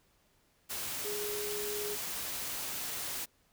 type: tone in noise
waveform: sine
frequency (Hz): 415.3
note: G#4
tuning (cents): 0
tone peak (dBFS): -37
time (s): 1.04-1.96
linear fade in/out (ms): 20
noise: white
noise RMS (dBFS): -38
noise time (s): 0.69-3.26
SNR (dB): -2
effects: pink hiss -70 dBFS RMS until 3.52 s